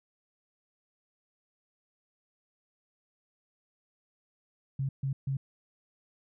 sine tone bursts, 135.9 Hz, C#3, 34 cents flat, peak -28 dBFS, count 3, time 4.79-5.37 s, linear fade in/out 5 ms, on 100 ms, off 140 ms, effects none

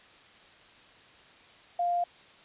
sine tone, 700 Hz, F5, 4 cents sharp, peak -25 dBFS, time 1.79-2.04 s, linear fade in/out 5 ms, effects white hiss -55 dBFS RMS until 2.44 s + resampled to 8000 Hz

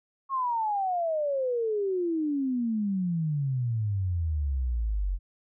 sine exponential sweep, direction down, 1100 to 44.09 Hz, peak -25 dBFS, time 0.29-5.19 s, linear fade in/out 50 ms, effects none

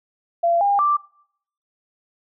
sine tone with pitch steps, 683 / 806 / 1175 Hz, F5 / G5 / D6, -39 / +48 / +1 cents, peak -15 dBFS, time 0.43-0.97 s, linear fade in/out 10 ms, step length 180 ms, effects noise-tail reverb RT60 0.7 s tail -24 dB re dry

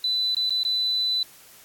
sine tone with dropouts, 3996 Hz, B7, 20 cents sharp, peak -21 dBFS, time 0.04-1.23 s, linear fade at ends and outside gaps 2 ms, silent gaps 0.348-0.367 / 0.496-0.505 / 0.633-0.65 s, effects white hiss -50 dBFS RMS until 1.64 s + AAC 64 kbps

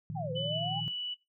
sine chord, Bb suspended fourth, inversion none, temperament just, 116.54 / 155.39 / 174.81 Hz, Bb2 / Eb3 / F3, 0 / -2 / +2 cents, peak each -41 / -37 / -43 dBFS, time 0.1-0.88 s, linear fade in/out 0 ms
sine exponential two-way sweep, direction down then up, 830.6 to 493.9 to 830.6 Hz, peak -35 dBFS, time 0.15-0.81 s, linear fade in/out 20 ms, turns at 0.32 s
sine tone with pitch glide, 3000 to 2957 Hz, F#7 to F#7, +23 to -2 cents, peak -33 dBFS, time 0.35-1.15 s, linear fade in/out 20 ms, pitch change -25 cents, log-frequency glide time 0.5-0.59 s
effects noise-tail reverb RT60 0.2 s tail -17 dB re dry

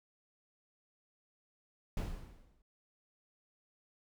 brown noise with exponential decay, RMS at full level -33 dBFS, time 1.97-2.62 s, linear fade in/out 2 ms, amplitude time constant 140 ms, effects none

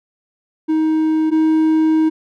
triangle tone pair in turn, 314.7 / 315.9 Hz, D#4 / D#4, +20 / +26 cents, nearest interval unison, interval 6 cents, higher second, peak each -11 / -9 dBFS, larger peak second, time 0.68-1.31 / 1.31-2.1 s, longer second, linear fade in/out 20 ms, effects none

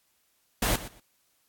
pink noise with echo, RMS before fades -25 dBFS, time 0.62-0.76 s, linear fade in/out 5 ms, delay 120 ms, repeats 2, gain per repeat -15 dB, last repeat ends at 1 s, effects white hiss -70 dBFS RMS until 1.48 s + AAC 64 kbps

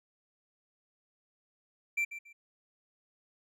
triangle tone with echo, 2349 Hz, D7, in tune, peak -26 dBFS, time 1.97-2.05 s, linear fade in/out 10 ms, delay 140 ms, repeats 2, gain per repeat -12 dB, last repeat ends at 2.33 s, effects none

